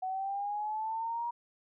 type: linear sweep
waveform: sine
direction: up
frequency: 743 to 954 Hz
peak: -32 dBFS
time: 0.02-1.31 s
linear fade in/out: 10 ms
effects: none